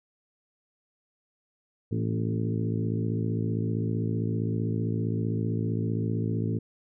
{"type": "harmonic tone with a mistuned harmonic", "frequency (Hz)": 55.4, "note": "A1", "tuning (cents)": 13, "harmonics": [2, 3, 4, 5, 6, 7, 8], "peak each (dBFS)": [-28, -32, -34, -36, -38, -39, -40], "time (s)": [1.91, 6.59], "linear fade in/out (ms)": 10, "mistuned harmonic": 4, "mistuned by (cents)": 46, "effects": []}